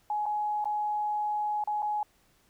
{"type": "tone with dropouts", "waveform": "sine", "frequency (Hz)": 840, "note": "G#5", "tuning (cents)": 19, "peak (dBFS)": -27, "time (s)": [0.1, 2.03], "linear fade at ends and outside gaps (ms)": 2, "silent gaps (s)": [[0.257, 0.263], [0.643, 0.655], [1.639, 1.674], [1.821, 1.827]], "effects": ["pink hiss -66 dBFS RMS until 2.49 s"]}